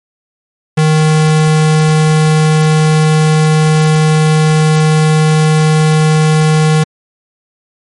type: tone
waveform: square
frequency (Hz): 155.56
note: D#3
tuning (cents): 0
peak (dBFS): -7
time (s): 0.77-6.84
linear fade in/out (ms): 10
effects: MP3 48 kbps